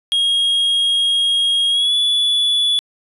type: tone with pitch glide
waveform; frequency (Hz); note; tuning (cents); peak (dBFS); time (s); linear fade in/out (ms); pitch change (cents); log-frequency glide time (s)
triangle; 3269 to 3430; G#7 to A7; -28 to -45; -12; 0.12-2.79; 0; +83; 1.71-1.94
effects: resampled to 32000 Hz